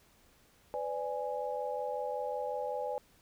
sine chord, G# diminished, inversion first, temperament equal with one note detuned, 501.9 / 587.3 / 830.6 Hz, B4 / D5 / G#5, +28 / 0 / 0 cents, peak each -37 / -38 / -38 dBFS, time 0.74-2.98 s, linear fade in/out 0 ms, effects pink hiss -65 dBFS RMS until 3.21 s

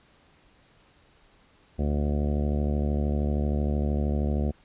harmonic tone, 73 Hz, D2, 10 cents flat, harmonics 1 / 2 / 3 / 4 / 5 / 6 / 7 / 8 / 9 / 10, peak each -25 / -32 / -30 / -38 / -37 / -42 / -39 / -41 / -43 / -45 dBFS, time 1.78-4.52 s, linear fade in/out 20 ms, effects pink hiss -60 dBFS RMS until 4.64 s + resampled to 8000 Hz

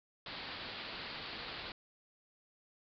white low-pass noise, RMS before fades -45 dBFS, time 0.26-1.72 s, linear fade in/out 2 ms, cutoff 4700 Hz, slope 96 dB/octave, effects none

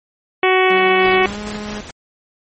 harmonic tone, 373.3 Hz, F#4, 15 cents sharp, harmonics 1 / 2 / 3 / 4 / 5 / 6 / 7 / 8 / 9, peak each -14 / -18 / -20 / -26 / -21 / -19 / -23 / -27 / -31 dBFS, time 0.43-1.26 s, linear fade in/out 2 ms
blue noise with exponential growth, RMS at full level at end -26 dBFS, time 0.43-1.17 s, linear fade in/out 1 ms, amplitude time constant 160 ms
sawtooth tone with pitch glide, 190 to 209.6 Hz, F#3 to G#3, +46 to +16 cents, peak -22 dBFS, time 0.7-1.81 s, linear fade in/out 5 ms, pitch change +170 cents, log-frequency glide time 1.09-1.4 s
pink noise with tremolo, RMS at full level -30 dBFS, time 1.04-1.91 s, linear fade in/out 5 ms, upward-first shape square, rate 4.7 Hz, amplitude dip 45%
effects MP3 32 kbps

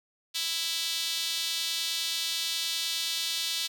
sawtooth tone with high-pass filter, 329.5 Hz, E4, 1 cent flat, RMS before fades -31 dBFS, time 0.34-3.68 s, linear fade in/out 20 ms, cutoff 3700 Hz, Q 2.6, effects none

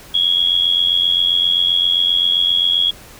sine tone with amplitude modulation, 3322 Hz, G#7, in tune, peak -9 dBFS, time 0.14-2.91 s, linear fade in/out 10 ms, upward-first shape sine, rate 87.6 Hz, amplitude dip 75%, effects pink hiss -40 dBFS RMS until 3.19 s

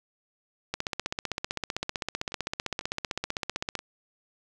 two click trains, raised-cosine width 0.2 ms, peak -24 / -12 dBFS, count 5 / 48, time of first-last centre 1.83-3.791 / 0.74-3.753 s, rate 2.04 / 15.6 Hz, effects none

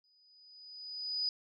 sine tone with exponential growth, 4968 Hz, D#8, 3 cents flat, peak -29 dBFS, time 0.04-1.29 s, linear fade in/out 1 ms, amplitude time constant 270 ms, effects none

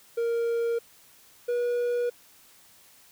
triangle tone pair in turn, 466.2 / 483.2 Hz, A#4 / B4, 0 / -38 cents, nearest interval minor second, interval 62 cents, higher second, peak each -22 dBFS, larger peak neither, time 0.17-0.79 / 1.48-2.1 s, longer neither, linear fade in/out 10 ms, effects white hiss -56 dBFS RMS until 3.11 s

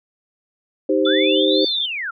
sine chord, C minor, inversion first, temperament equal, 311.1 / 392 / 523.3 Hz, Eb4 / G4 / C5, 0 / 0 / 0 cents, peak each -19 dBFS, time 0.89-1.65 s, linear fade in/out 5 ms
sine tone with pitch glide, 3488 to 3565 Hz, A7 to A7, -16 to +22 cents, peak -20 dBFS, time 1.05-1.86 s, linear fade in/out 5 ms, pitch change +38 cents, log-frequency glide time 1.27-1.43 s
sine linear two-way sweep, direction up then down, 1294 to 4600 to 1294 Hz, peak -23 dBFS, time 1.06-2.11 s, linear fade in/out 10 ms, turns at 1.65 s
effects none

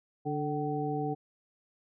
harmonic tone with a mistuned harmonic, 146.83 Hz, D3, in tune, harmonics 1 / 2 / 3 / 5, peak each -35 / -35 / -35 / -35 dBFS, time 0.25-1.15 s, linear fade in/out 20 ms, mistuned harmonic 5, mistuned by +63 cents, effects none

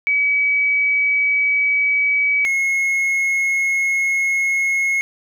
sine / triangle tone pair in turn, 2278 / 2169 Hz, C#7 / C#7, +47 / -38 cents, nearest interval minor second, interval 85 cents, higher first, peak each -14 dBFS, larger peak neither, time 0.07-2.45 / 2.45-5.01 s, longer second, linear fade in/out 0 ms, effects none

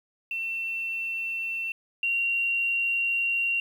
sine tone pair in turn, 2696 / 2756 Hz, E7 / F7, +38 / -24 cents, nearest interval unison, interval 38 cents, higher second, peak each -28 / -23 dBFS, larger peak second, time 0.31-1.72 / 2.03-3.6 s, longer second, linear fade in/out 2 ms, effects 9-bit

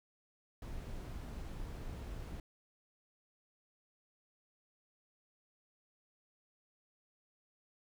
brown noise, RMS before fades -44 dBFS, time 0.62-2.4 s, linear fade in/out 2 ms, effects none

